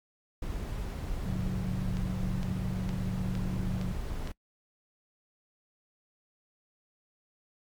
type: noise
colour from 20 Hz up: brown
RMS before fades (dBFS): -35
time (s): 0.42-4.32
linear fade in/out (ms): 5
type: chord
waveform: sine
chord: F# minor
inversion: first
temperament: equal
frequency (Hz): 110 / 138.59 / 185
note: A2 / C#3 / F#3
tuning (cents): 0 / 0 / 0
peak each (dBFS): -37 / -38 / -33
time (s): 1.26-3.92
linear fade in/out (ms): 0
type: click train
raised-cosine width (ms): 0.2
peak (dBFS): -25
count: 6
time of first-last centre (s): 1.97-4.274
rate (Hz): 2.17
effects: noise-tail reverb RT60 0.1 s tail -24 dB re dry + MP3 96 kbps